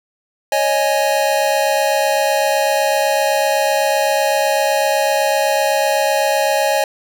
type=chord; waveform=square; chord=C# suspended second; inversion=none; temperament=equal; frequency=554.4 / 622.3 / 830.6 Hz; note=C#5 / D#5 / G#5; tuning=0 / 0 / 0 cents; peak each=-19 dBFS; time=0.52-6.84 s; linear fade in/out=2 ms; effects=none